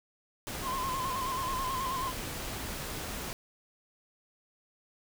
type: noise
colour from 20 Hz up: pink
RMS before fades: -38 dBFS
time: 0.47-3.33 s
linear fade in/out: 0 ms
type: tone with vibrato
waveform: triangle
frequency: 1046.5 Hz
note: C6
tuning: in tune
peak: -30 dBFS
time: 0.62-2.13 s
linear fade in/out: 50 ms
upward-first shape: square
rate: 9.3 Hz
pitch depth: 47 cents each way
effects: none